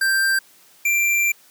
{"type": "tone pair in turn", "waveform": "square", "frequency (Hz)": [1576, 2361], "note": ["G6", "D7"], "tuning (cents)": [9, 9], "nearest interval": "perfect fifth", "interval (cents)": 700, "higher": "second", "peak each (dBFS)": -17, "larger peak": "neither", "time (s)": [[0.01, 0.39], [0.85, 1.32]], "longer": "second", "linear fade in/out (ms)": 5, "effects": ["white hiss -52 dBFS RMS until 1.5 s", "high-pass 150 Hz 12 dB/octave"]}